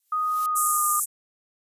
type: noise with exponential growth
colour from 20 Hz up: violet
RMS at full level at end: -30 dBFS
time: 0-0.46 s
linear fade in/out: 1 ms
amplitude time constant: 98 ms
type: tone with pitch glide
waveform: sine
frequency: 1244.5 to 1208.4 Hz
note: D#6 to D6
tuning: 0 to +49 cents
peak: -22 dBFS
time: 0.12-1 s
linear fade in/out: 5 ms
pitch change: -51 cents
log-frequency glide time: 0.47-0.86 s
type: band-pass noise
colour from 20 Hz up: pink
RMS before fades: -26 dBFS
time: 0.55-1.06 s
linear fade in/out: 20 ms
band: 7400 to 13000 Hz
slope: 48 dB/octave
effects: resampled to 32000 Hz